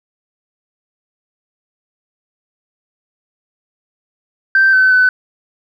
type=tone with pitch steps; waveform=sine; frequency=1561 / 1524 / 1507 Hz; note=G6 / G6 / F#6; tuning=-8 / -49 / +31 cents; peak=-6 dBFS; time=4.55-5.09 s; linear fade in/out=2 ms; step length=180 ms; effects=tanh soft clip ceiling -3 dBFS + 8-bit